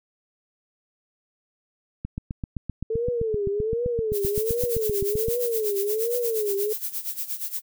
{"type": "click train", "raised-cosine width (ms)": 5, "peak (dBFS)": -17, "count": 26, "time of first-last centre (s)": [2.05, 5.284], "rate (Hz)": 7.73}
{"type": "tone with vibrato", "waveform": "sine", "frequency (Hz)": 440, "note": "A4", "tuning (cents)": 0, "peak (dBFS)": -23, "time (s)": [2.9, 6.73], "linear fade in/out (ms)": 5, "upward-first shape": "triangle", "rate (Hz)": 1.3, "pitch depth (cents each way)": 200}
{"type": "noise with tremolo", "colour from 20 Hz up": "violet", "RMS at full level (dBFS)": -28, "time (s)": [4.12, 7.62], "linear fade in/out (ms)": 50, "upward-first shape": "sine", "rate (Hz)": 8.5, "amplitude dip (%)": 80}
{"effects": []}